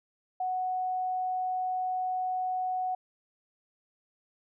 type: tone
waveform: sine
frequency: 740 Hz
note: F#5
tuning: in tune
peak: -28 dBFS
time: 0.4-2.95 s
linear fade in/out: 5 ms
effects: none